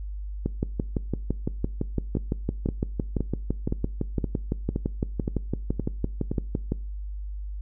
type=two click trains; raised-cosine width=3 ms; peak=-12 / -13 dBFS; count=38 / 9; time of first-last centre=0.46-6.721 / 2.17-6.315 s; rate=5.91 / 1.93 Hz; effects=noise-tail reverb RT60 0.4 s tail -22 dB re dry + added 50 Hz sine -31 dBFS peak until 7.61 s